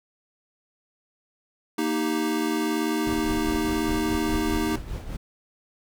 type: chord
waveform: square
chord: Eb major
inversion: second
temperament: equal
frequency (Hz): 233.1 / 311.1 / 392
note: Bb3 / Eb4 / G4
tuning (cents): 0 / 0 / 0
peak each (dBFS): -30 / -26 / -31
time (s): 1.78-4.76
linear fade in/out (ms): 5
type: noise with tremolo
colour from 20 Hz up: brown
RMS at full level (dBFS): -30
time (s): 3.06-5.17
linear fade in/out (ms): 10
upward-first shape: sine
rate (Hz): 4.9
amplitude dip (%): 55
effects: none